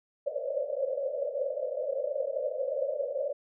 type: band-pass noise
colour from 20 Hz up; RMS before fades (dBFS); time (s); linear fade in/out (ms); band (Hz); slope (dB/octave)
white; -32; 0.26-3.33; 10; 510 to 590; 96
effects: none